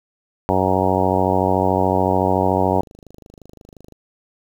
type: harmonic tone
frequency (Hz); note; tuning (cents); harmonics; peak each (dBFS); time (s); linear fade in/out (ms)
93.7; F#2; +22; 1 / 2 / 3 / 4 / 5 / 6 / 7 / 8 / 9 / 10; -24 / -24 / -24 / -24 / -24 / -24 / -24 / -24 / -24 / -24; 0.49-2.81; 0
type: click train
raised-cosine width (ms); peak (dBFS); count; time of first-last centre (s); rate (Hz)
2; -29; 35; 2.6-3.923; 25.7
effects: 8-bit